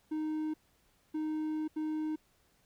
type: tone bursts at uneven times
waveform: triangle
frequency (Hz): 310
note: D#4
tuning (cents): -6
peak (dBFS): -30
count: 3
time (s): 0.11-0.54 / 1.14-1.68 / 1.76-2.16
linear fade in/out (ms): 10
effects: pink hiss -70 dBFS RMS until 2.65 s